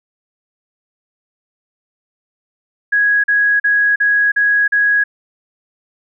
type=tone bursts; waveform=sine; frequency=1661.2 Hz; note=G#6; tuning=in tune; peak=-10 dBFS; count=6; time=2.92-5.04 s; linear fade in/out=10 ms; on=320 ms; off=40 ms; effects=none